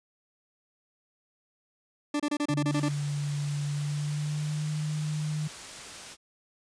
40% pulse tone bursts, 293.7 Hz, D4, in tune, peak -25 dBFS, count 9, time 2.14-2.886 s, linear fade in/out 5 ms, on 58 ms, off 28 ms
sine tone with pitch glide, 145.1 to 152.49 Hz, D3 to D#3, -21 to -35 cents, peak -28 dBFS, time 2.49-5.48 s, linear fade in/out 10 ms, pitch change +86 cents, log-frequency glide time 3.7-4.69 s
white low-pass noise, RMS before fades -45 dBFS, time 2.69-6.17 s, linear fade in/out 50 ms, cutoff 9200 Hz, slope 12 dB/octave
effects resampled to 22050 Hz

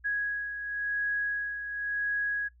sine beating tone pair, 1661.2 / 1662.14 Hz, G#6 / G#6, 0 / +1 cents, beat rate 0.94 Hz, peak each -29 / -37 dBFS, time 0.04-2.49 s, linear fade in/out 20 ms, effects noise-tail reverb RT60 0.1 s tail -17 dB re dry + added 60 Hz sine -56 dBFS peak until 2.6 s

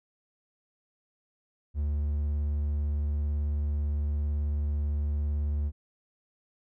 triangle tone with vibrato, 73.42 Hz, D2, in tune, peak -24 dBFS, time 1.74-5.72 s, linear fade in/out 50 ms, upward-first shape triangle, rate 18 Hz, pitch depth 15 cents each way, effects none

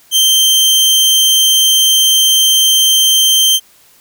sawtooth tone, 3136 Hz, G7, in tune, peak -4 dBFS, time 0.11-3.6 s, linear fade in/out 50 ms, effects white hiss -47 dBFS RMS until 4 s

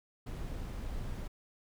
brown noise, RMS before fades -39 dBFS, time 0.26-1.28 s, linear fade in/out 10 ms, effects none

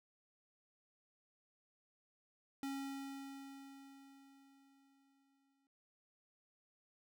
square tone with exponential decay, 274 Hz, C#4, 20 cents flat, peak -40 dBFS, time 2.63-5.67 s, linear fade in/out 1 ms, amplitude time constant 660 ms, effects none

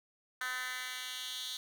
10% pulse tone with high-pass filter sweep, 253.7 Hz, B3, 47 cents sharp, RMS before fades -40 dBFS, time 0.41-1.57 s, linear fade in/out 2 ms, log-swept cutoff 1600 to 3700 Hz, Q 2.8, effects none

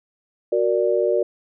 sine chord, Gb augmented, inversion none, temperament equal, 370 / 466.2 / 587.3 Hz, Gb4 / Bb4 / D5, 0 / 0 / 0 cents, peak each -21 dBFS, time 0.52-1.23 s, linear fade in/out 5 ms, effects none

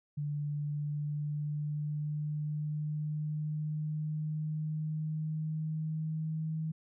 sine tone with pitch glide, 146.83 to 158.28 Hz, D3 to D#3, 0 to +30 cents, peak -32 dBFS, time 0.17-6.72 s, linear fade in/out 10 ms, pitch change +130 cents, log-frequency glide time 0.47-6.6 s, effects none

